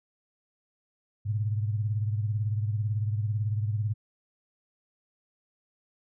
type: beating tone pair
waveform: sine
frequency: 104.7 / 122.7 Hz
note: G#2 / B2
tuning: +15 / -11 cents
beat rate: 18 Hz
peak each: -26 / -34 dBFS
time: 1.25-3.94 s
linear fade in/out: 20 ms
effects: none